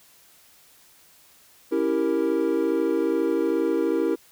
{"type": "chord", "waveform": "triangle", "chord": "C# diminished seventh", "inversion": "none", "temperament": "equal", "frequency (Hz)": [277.2, 329.6, 392, 466.2], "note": ["C#4", "E4", "G4", "Bb4"], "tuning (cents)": [0, 0, 0, 0], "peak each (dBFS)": [-27, -22, -25, -24], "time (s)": [1.71, 4.16], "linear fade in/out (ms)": 20, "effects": ["white hiss -55 dBFS RMS until 4.31 s"]}